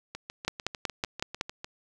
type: two click trains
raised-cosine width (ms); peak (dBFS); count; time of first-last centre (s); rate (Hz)
0.2; -20 / -11; 11 / 6; 0.15-1.645 / 0.48-1.411; 6.69 / 5.37
effects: none